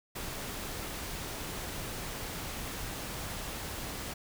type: noise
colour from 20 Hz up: pink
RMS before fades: -39 dBFS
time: 0.15-4.14 s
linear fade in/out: 10 ms
effects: none